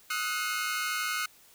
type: tone cluster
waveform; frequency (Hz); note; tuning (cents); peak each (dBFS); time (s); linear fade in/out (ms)
sawtooth; 1258 / 1368 / 1480 / 2144; D#6 / F6 / F#6 / C7; +19 / -36 / 0 / +42; -31 / -35 / -30 / -32; 0.1-1.26; 5
effects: white hiss -58 dBFS RMS until 1.54 s